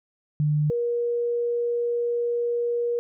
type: tone pair in turn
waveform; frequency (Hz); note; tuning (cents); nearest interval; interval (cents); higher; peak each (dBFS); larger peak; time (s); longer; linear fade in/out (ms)
sine; 149.9 / 475.9; D3 / A#4; +36 / +36; octave + minor sixth; 2000; second; -19 / -22; first; 0.4-0.7 / 0.7-2.99; second; 0
effects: none